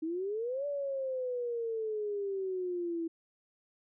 sine exponential two-way sweep, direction up then down, 311.1 to 580 to 327.5 Hz, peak -32 dBFS, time 0.02-3.08 s, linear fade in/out 10 ms, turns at 0.66 s, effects none

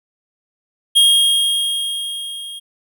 square tone with level ramp, 3251 Hz, G#7, 38 cents flat, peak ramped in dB -8 to -30 dBFS, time 0.95-2.6 s, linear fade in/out 20 ms, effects none

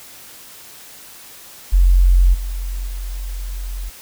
sine tone with level steps, 44.75 Hz, F1, 43 cents sharp, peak -8 / -21 / -23 dBFS, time 1.72-3.9 s, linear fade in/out 20 ms, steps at 2.33 / 2.86 s, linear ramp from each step 20 ms, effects white hiss -40 dBFS RMS until 4.01 s

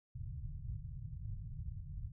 white low-pass noise, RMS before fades -44 dBFS, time 0.15-2.12 s, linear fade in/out 10 ms, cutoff 140 Hz, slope 48 dB/octave, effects none

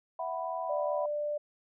sine chord, E suspended second, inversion none, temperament just, 659.3 / 741.7 / 988.9 Hz, E5 / F#5 / B5, 0 / +4 / +2 cents, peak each -36 / -37 / -37 dBFS, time 0.19-1.06 s, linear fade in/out 5 ms
sine tone, 592 Hz, D5, 14 cents sharp, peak -30 dBFS, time 0.69-1.38 s, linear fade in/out 10 ms
effects none

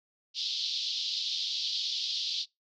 pink band-pass noise, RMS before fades -33 dBFS, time 0.34-2.46 s, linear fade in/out 50 ms, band 3300 to 5000 Hz, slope 48 dB/octave, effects noise-tail reverb RT60 0.2 s tail -25 dB re dry

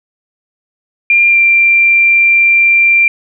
sine tone with pitch glide, 2393 to 2368 Hz, D7 to D7, +32 to +14 cents, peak -5 dBFS, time 1.1-3.08 s, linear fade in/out 2 ms, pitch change -18 cents, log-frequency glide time 1.29-1.37 s, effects none

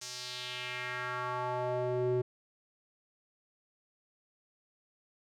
square tone with band-pass filter sweep, 124.8 Hz, B2, 19 cents sharp, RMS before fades -35 dBFS, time 0.01-2.22 s, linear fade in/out 10 ms, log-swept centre 6200 to 330 Hz, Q 2.3, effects none

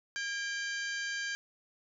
harmonic tone with a mistuned harmonic, 784 Hz, G5, in tune, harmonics 2 / 3 / 4 / 5 / 6 / 7 / 8 / 9, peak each -35 / -45 / -44 / -51 / -44 / -54 / -46 / -53 dBFS, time 0.16-1.35 s, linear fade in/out 0 ms, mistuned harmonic 2, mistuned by +59 cents, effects none

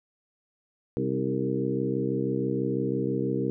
harmonic tone with a mistuned harmonic, 66.1 Hz, C2, 18 cents sharp, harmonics 2 / 3 / 4 / 5 / 6 / 7, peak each -32 / -32 / -32 / -32 / -32 / -32 dBFS, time 0.97-3.5 s, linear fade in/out 0 ms, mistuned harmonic 5, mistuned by -38 cents, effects none

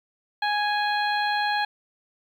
harmonic tone, 830.6 Hz, G#5, in tune, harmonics 1 / 2 / 3 / 4 / 5, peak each -24 / -27 / -35 / -35 / -33 dBFS, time 0.42-1.65 s, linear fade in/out 5 ms, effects 9-bit

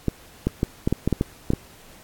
clicks, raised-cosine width 3 ms, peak -7 dBFS, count 10, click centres 0.083 / 0.47 / 0.631 / 0.875 / 0.926 / 1.076 / 1.127 / 1.211 / 1.504 / 1.535 s, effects pink hiss -49 dBFS RMS until 2.03 s + AAC 64 kbps

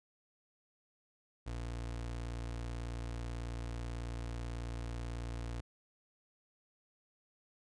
30% pulse tone, 58.27 Hz, A#1, in tune, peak -36 dBFS, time 1.46-5.61 s, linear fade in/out 10 ms, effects resampled to 22050 Hz

